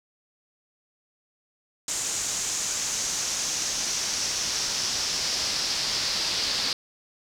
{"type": "noise with band-pass filter sweep", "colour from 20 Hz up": "brown", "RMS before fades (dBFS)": -28, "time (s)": [1.88, 6.73], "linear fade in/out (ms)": 2, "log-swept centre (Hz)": [7100, 4700], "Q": 3.6, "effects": []}